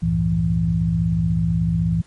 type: tone cluster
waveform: sine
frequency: 67.5 / 96.3 / 112.5 / 166.4 Hz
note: C#2 / G2 / A2 / E3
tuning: -45 / -30 / +39 / +17 cents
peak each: -26 / -27 / -24 / -18 dBFS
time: 0.02-2.02 s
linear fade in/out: 10 ms
effects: pink hiss -54 dBFS RMS until 2.06 s + MP3 48 kbps